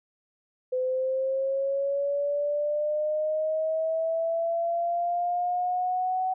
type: linear sweep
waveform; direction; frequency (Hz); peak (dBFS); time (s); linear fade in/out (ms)
sine; up; 507 to 751; -24; 0.72-6.34; 10
effects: none